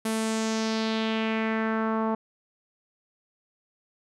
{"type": "tone with low-pass filter sweep", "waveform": "sawtooth", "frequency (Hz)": 221.5, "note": "A3", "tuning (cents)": 12, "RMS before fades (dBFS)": -27, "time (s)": [0.05, 2.15], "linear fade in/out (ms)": 5, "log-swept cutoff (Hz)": [11000, 960], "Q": 2.4, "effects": []}